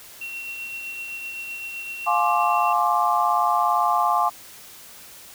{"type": "tone with tremolo", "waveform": "sine", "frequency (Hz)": 2728, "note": "F7", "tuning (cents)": -41, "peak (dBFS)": -29, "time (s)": [0.21, 2.73], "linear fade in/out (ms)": 5, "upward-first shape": "triangle", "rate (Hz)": 7.8, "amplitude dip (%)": 35}
{"type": "chord", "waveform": "sine", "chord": "D half-diminished seventh", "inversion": "first", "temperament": "just", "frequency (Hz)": [704.8, 845.8, 1057.2, 1174.7], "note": ["F5", "Ab5", "C6", "D6"], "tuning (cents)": [16, 31, 18, 0], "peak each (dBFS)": -23, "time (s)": [2.06, 4.3], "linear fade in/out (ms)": 20}
{"effects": ["white hiss -44 dBFS RMS until 5.34 s"]}